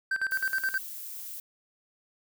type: tone with tremolo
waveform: triangle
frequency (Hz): 1558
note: G6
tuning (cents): -11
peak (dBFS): -23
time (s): 0.11-0.78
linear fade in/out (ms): 5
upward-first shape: square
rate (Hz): 9.5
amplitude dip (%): 80
type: noise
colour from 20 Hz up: violet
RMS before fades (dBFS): -40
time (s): 0.31-1.4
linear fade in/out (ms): 2
effects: none